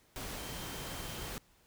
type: tone in noise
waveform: sine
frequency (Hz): 3136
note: G7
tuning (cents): 0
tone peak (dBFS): -52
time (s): 0.38-1.29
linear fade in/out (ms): 0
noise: pink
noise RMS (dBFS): -42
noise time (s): 0.16-1.38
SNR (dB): -13
effects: pink hiss -67 dBFS RMS until 1.66 s